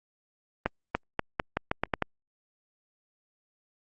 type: accelerating click train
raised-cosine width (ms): 0.5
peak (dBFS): -10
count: 9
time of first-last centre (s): 0.66-2.023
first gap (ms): 290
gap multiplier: 0.84
effects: Opus 24 kbps